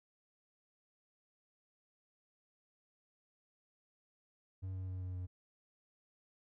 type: tone with pitch steps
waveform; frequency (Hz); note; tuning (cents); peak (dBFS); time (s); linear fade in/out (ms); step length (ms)
triangle; 94.3 / 93.43 / 92.57 / 91.72 / 90.88; F#2 / F#2 / F#2 / F#2 / F#2; +33 / +17 / +1 / -15 / -31; -37; 4.62-5.27; 20; 130
effects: none